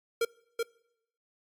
square tone with echo, 462.4 Hz, A#4, 14 cents flat, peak -25 dBFS, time 0.21-0.25 s, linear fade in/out 5 ms, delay 380 ms, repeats 1, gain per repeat -3 dB, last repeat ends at 0.63 s, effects noise-tail reverb RT60 0.8 s tail -25 dB re dry + AAC 64 kbps

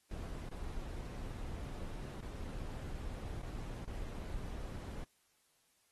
brown noise with dropouts, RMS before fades -43 dBFS, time 0.11-5.04 s, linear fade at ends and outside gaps 2 ms, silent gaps 0.489-0.514 / 2.207-2.225 / 3.417-3.431 / 3.847-3.877 s, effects white hiss -74 dBFS RMS until 5.91 s + AAC 32 kbps

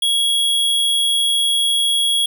square tone, 3322 Hz, G#7, in tune, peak -15 dBFS, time 0.02-2.26 s, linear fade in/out 5 ms, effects none

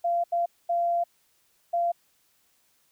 sine tone bursts at uneven times, 689 Hz, F5, 24 cents flat, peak -22 dBFS, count 4, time 0.04-0.24 / 0.32-0.46 / 0.69-1.04 / 1.73-1.92 s, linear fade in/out 10 ms, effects white hiss -67 dBFS RMS until 2.91 s

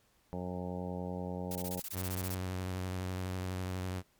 harmonic tone, 90.3 Hz, F#2, 42 cents flat, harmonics 1 / 2 / 3 / 4 / 5 / 6 / 7 / 8 / 9 / 10, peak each -43 / -39 / -46 / -49 / -45 / -45 / -49 / -55 / -48 / -53 dBFS, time 0.33-1.8 s, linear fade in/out 0 ms
blue noise bursts, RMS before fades -41 dBFS, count 13, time 1.51-2.346 s, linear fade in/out 2 ms, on 44 ms, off 22 ms
sawtooth tone with vibrato, 92.3 Hz, F#2, 4 cents flat, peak -31 dBFS, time 1.92-4.03 s, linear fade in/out 50 ms, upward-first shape square, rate 12 Hz, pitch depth 21 cents each way
effects pink hiss -70 dBFS RMS until 4.19 s + MP3 96 kbps

